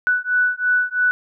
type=beating tone pair; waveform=sine; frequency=1483 / 1486 Hz; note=F#6 / F#6; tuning=+4 / +7 cents; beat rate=3 Hz; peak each=-19 dBFS; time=0.07-1.11 s; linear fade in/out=0 ms; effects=none